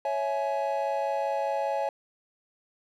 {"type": "chord", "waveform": "triangle", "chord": "C# minor", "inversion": "none", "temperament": "equal with one note detuned", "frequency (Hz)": [554.4, 659.3, 841.7], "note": ["C#5", "E5", "G#5"], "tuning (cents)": [0, 0, 23], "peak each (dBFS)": [-28, -30, -28], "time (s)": [0.05, 1.89], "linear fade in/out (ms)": 2, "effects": []}